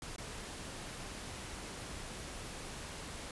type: noise with dropouts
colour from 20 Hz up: pink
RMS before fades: -45 dBFS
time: 0.02-3.31 s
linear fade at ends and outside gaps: 2 ms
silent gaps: 0.162-0.181 s
effects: resampled to 24000 Hz